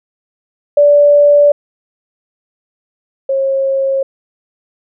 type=tone pair in turn; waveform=sine; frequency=581 / 540.7 Hz; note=D5 / C#5; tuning=-19 / -43 cents; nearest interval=minor second; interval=124 cents; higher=first; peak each=-4 / -11 dBFS; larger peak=first; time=0.77-1.52 / 3.29-4.03 s; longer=first; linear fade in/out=5 ms; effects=none